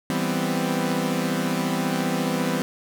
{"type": "chord", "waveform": "sawtooth", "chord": "C major seventh", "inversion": "first", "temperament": "equal", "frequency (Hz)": [164.81, 196, 246.9, 261.6], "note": ["E3", "G3", "B3", "C4"], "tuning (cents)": [0, 0, 0, 0], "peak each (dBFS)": -24, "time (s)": [0.1, 2.62], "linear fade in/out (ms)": 0, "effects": []}